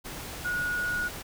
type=tone in noise; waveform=sine; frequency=1451 Hz; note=F#6; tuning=34 cents flat; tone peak=-27 dBFS; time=0.44-1.09 s; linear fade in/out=20 ms; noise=pink; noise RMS=-39 dBFS; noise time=0.04-1.23 s; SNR=+9 dB; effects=none